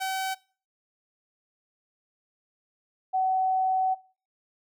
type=tone pair in turn; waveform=sawtooth / sine; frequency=763 / 753.8 Hz; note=G5 / F#5; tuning=-47 / +32 cents; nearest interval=unison; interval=21 cents; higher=first; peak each=-24 / -22 dBFS; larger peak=second; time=0-0.35 / 3.13-3.95 s; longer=second; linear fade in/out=20 ms; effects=noise-tail reverb RT60 0.4 s tail -22 dB re dry